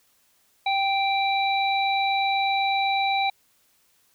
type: harmonic tone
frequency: 784 Hz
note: G5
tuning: in tune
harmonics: 1 / 3 / 5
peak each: -22 / -27 / -29 dBFS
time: 0.66-3.3 s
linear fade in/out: 5 ms
effects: white hiss -64 dBFS RMS until 4.14 s